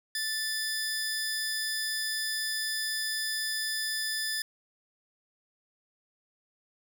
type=tone pair together; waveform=sawtooth; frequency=1760 / 4998 Hz; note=A6 / D#8; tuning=0 / +7 cents; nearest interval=octave + tritone; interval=1807 cents; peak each=-29 / -30 dBFS; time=0.15-4.42 s; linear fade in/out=2 ms; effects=none